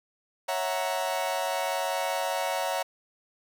40% pulse chord, F# dominant seventh, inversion second, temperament equal, 554.4 / 659.3 / 740 / 932.3 Hz, C#5 / E5 / F#5 / A#5, 0 / 0 / 0 / 0 cents, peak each -32 dBFS, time 0.48-2.83 s, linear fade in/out 10 ms, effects none

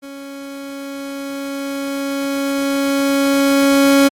30% pulse tone with level ramp, 277.2 Hz, C#4, in tune, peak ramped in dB -28 to -5 dBFS, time 0.02-4.09 s, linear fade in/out 20 ms, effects MP3 64 kbps

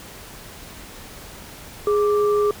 sine tone pair together, 415.3 / 1174.6 Hz, G#4 / D6, 0 / 0 cents, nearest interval octave + tritone, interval 1800 cents, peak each -16 / -25 dBFS, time 1.87-2.51 s, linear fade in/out 2 ms, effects pink hiss -40 dBFS RMS until 2.6 s

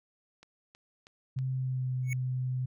click train, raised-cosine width 0.2 ms, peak -35 dBFS, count 4, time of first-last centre 0.43-1.388 s, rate 3.13 Hz
sine tone with pitch glide, 130.7 to 127.79 Hz, C3 to C3, -1 to -40 cents, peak -29 dBFS, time 1.36-2.66 s, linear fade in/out 10 ms, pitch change -39 cents, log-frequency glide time 1.49-1.93 s
square tone with exponential growth, 2217 Hz, C#7, in tune, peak -32 dBFS, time 2.03-2.13 s, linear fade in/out 1 ms, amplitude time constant 20 ms
effects none

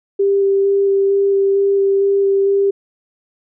sine tone with vibrato, 394.9 Hz, G4, 13 cents sharp, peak -11 dBFS, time 0.19-2.71 s, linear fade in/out 10 ms, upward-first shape square, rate 2.2 Hz, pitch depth 8 cents each way, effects none

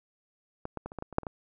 clicks, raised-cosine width 1 ms, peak -21 / -21 / -23 / -29 / -22 / -22 / -29 / -9 / -29 / -21 dBFS, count 10, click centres 0.654 / 0.773 / 0.86 / 0.919 / 0.987 / 1.024 / 1.127 / 1.184 / 1.233 / 1.268 s, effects none

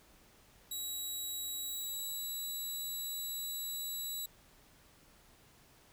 10% pulse tone with pitch glide, 3871 to 3927 Hz, B7 to B7, -35 to -11 cents, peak -31 dBFS, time 0.71-4.26 s, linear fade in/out 5 ms, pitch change +24 cents, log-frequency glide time 1.58-2.22 s, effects pink hiss -63 dBFS RMS until 5.92 s

